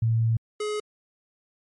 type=tone pair in turn; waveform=sine / square; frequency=113.6 / 421.8 Hz; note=A#2 / G#4; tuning=-44 / +27 cents; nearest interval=octave + major seventh; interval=2271 cents; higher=second; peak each=-19 / -27 dBFS; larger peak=first; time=0.02-0.37 / 0.6-0.8 s; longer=first; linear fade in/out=5 ms; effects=MP3 48 kbps